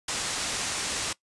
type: low-pass noise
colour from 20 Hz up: white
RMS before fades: -31 dBFS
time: 0.08-1.13 s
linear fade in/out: 5 ms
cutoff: 8700 Hz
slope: 24 dB/octave
effects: noise-tail reverb RT60 0.1 s tail -20 dB re dry + resampled to 24000 Hz